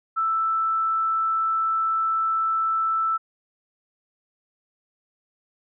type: tone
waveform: sine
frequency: 1322 Hz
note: E6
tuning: 5 cents sharp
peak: -20 dBFS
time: 0.16-3.18 s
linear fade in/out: 20 ms
effects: none